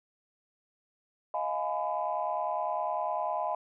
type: chord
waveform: sine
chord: F half-diminished seventh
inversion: third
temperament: just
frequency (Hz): 628.6 / 698.5 / 838.1 / 1005.8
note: Eb5 / F5 / Ab5 / Cb6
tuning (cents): +18 / 0 / +16 / +31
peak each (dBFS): -34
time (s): 1.34-3.55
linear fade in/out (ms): 2
effects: tanh soft clip ceiling -19 dBFS